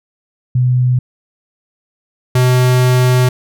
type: tone pair in turn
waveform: sine / square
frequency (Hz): 125.6 / 126.25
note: B2 / B2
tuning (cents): +30 / +39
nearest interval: unison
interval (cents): 9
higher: second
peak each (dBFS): -9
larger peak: neither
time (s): 0.55-0.99 / 2.35-3.29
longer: second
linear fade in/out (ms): 5
effects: none